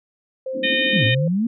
sine tone, 523.3 Hz, C5, in tune, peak -24 dBFS, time 0.46-1.28 s, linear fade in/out 5 ms
pink band-pass noise, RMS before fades -29 dBFS, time 0.53-1.13 s, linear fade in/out 50 ms, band 220 to 320 Hz, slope 48 dB/octave
harmonic tone, 613 Hz, D#5, 26 cents flat, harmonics 3 / 4 / 5 / 6, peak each -22 / -23 / -24 / -25 dBFS, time 0.63-1.15 s, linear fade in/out 10 ms
sine exponential two-way sweep, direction down then up, 241.1 to 107.9 to 241.1 Hz, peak -17 dBFS, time 0.93-1.47 s, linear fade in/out 5 ms, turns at 1.05 s
effects none

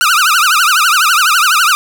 sawtooth tone with vibrato, 1342 Hz, E6, 31 cents sharp, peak -4 dBFS, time 0.01-1.75 s, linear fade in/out 0 ms, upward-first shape triangle, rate 12 Hz, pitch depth 250 cents each way, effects 7-bit

